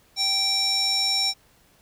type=tone with band-pass filter; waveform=square; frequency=779 Hz; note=G5; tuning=11 cents flat; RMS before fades=-23 dBFS; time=0.16-1.34 s; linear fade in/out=50 ms; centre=5000 Hz; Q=9.1; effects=pink hiss -59 dBFS RMS until 1.81 s